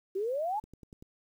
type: exponential sweep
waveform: sine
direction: up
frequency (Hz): 370.1 to 888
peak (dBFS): -29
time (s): 0.15-0.6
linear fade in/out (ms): 10
type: click train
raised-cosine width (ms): 3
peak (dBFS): -36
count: 5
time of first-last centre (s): 0.64-1.025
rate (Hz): 10.4
effects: 10-bit